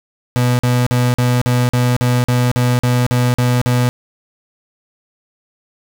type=tone bursts; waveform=35% pulse; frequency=123.47 Hz; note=B2; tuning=in tune; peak=-10 dBFS; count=13; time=0.36-3.89 s; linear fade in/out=0 ms; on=230 ms; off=45 ms; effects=none